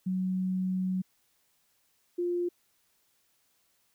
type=tone pair in turn; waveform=sine; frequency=185.9 / 350.9 Hz; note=F#3 / F4; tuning=+8 / +8 cents; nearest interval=major seventh; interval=1100 cents; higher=second; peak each=-27 dBFS; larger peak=neither; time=0.06-1.02 / 2.18-2.49 s; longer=first; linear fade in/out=10 ms; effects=white hiss -71 dBFS RMS until 3.94 s